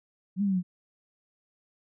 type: exponential two-way sweep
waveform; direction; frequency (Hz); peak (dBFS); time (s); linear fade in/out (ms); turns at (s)
sine; up then down; 174.61 to 206.9 to 174.7; -23; 0.36-0.63; 50; 0.42
effects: none